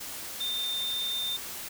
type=tone in noise; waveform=sine; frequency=3611 Hz; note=A7; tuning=44 cents sharp; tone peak=-29 dBFS; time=0.4-1.37 s; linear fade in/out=10 ms; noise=white; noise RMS=-39 dBFS; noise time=0-1.69 s; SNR=+7 dB; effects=none